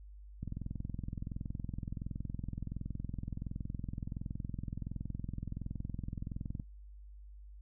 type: click train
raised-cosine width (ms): 5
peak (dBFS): -27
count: 133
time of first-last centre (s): 0.43-6.598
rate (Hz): 21.4
effects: noise-tail reverb RT60 0.1 s tail -17 dB re dry + added 50 Hz sine -49 dBFS peak until 7.61 s